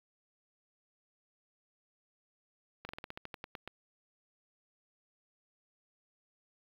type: slowing click train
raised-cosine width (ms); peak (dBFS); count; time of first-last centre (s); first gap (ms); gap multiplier
0.3; -25; 12; 2.85-3.676; 40; 1.12
effects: low-pass 4000 Hz 12 dB/octave + 9-bit